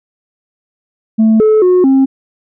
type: tone with pitch steps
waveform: sine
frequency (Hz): 220.6 / 432.7 / 363.8 / 267.9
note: A3 / A4 / F#4 / C4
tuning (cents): +5 / -29 / -29 / +41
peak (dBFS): -3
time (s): 1.18-2.06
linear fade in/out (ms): 20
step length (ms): 220
effects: tanh soft clip ceiling -4 dBFS